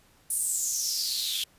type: noise with high-pass filter sweep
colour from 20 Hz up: white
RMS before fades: -29 dBFS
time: 0.3-1.44 s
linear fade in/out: 5 ms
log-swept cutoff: 9600 to 3200 Hz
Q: 6.5
effects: pink hiss -61 dBFS RMS until 1.58 s + resampled to 32000 Hz